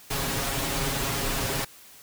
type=noise with comb filter; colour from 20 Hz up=pink; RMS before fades=-28 dBFS; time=0.1-1.65 s; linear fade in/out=10 ms; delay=7.3 ms; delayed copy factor=+0.9; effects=white hiss -50 dBFS RMS until 2.02 s